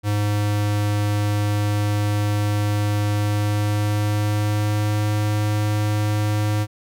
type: tone with pitch glide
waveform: square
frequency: 103.83 to 105.28 Hz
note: G#2 to G#2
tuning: 0 to +24 cents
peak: -19 dBFS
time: 0.03-6.67 s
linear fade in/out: 50 ms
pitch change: +24 cents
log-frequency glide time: 3.08-5.08 s
effects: none